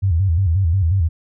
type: tone with vibrato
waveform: sine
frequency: 89.1 Hz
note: F2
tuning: 35 cents sharp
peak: -13 dBFS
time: 0.02-1.09 s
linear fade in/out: 20 ms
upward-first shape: square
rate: 5.6 Hz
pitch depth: 150 cents each way
effects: none